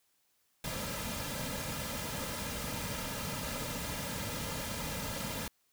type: noise with comb filter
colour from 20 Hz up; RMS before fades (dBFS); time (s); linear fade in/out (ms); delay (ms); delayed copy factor
pink; -38; 0.64-5.48; 2; 2.7; -0.65
effects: white hiss -74 dBFS RMS until 5.72 s